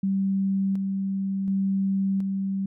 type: tone with tremolo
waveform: sine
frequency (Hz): 194.2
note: G3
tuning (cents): -16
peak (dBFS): -21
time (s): 0.03-2.66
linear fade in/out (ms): 5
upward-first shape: square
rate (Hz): 0.69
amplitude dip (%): 30
effects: none